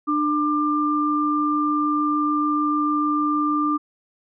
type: tone pair together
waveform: sine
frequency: 298.9 / 1191.8 Hz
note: D4 / D6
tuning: +31 / +25 cents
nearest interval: 2 octaves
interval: 2394 cents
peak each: -21 dBFS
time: 0.07-3.78 s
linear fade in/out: 20 ms
effects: none